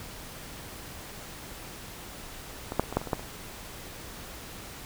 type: clicks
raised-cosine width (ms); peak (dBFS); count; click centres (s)
1; -18 / -8 / -28 / -20 / -9 / -23 / -22 / -11 / -26; 9; 2.721 / 2.796 / 2.838 / 2.926 / 2.97 / 3.015 / 3.073 / 3.132 / 3.195
effects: pink hiss -43 dBFS RMS until 4.85 s